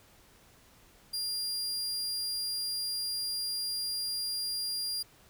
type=tone; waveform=sawtooth; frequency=4800 Hz; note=D8; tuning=37 cents sharp; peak=-29 dBFS; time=1.13-5.03 s; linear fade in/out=10 ms; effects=pink hiss -60 dBFS RMS until 5.29 s